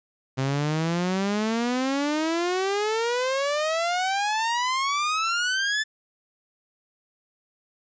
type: exponential sweep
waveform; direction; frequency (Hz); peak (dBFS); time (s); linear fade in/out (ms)
sawtooth; up; 130.4 to 1760; -19; 0.37-5.84; 20
effects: resampled to 16000 Hz + 10-bit